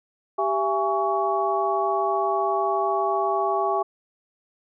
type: tone cluster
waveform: sine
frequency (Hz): 392.2 / 672 / 828 / 1123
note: G4 / E5 / G#5 / C#6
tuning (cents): +1 / +33 / -5 / +22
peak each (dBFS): -26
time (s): 0.38-3.83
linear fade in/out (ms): 10
effects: none